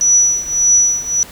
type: tone with tremolo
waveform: sine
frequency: 5900 Hz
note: F#8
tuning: 6 cents flat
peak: -6 dBFS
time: 0.01-1.23 s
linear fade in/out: 0 ms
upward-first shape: triangle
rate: 1.7 Hz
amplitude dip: 90%
effects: pink hiss -36 dBFS RMS until 1.31 s